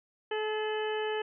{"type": "harmonic tone with a mistuned harmonic", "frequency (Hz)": 430.3, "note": "A4", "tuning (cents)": -39, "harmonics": [1, 2, 3, 4, 5, 6, 7], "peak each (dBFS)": [-31, -37, -46, -40, -48, -45, -42], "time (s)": [0.31, 1.22], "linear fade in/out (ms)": 5, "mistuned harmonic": 5, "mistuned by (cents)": -59, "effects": []}